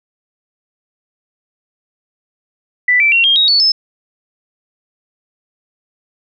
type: tone with pitch steps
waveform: sine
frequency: 1982 / 2330 / 2739 / 3220 / 3785 / 4449 / 5231 Hz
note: B6 / D7 / F7 / G7 / A#7 / C#8 / E8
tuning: +6 / -14 / -34 / +46 / +26 / +5 / -14 cents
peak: -8 dBFS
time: 2.88-3.72 s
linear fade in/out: 5 ms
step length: 120 ms
effects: none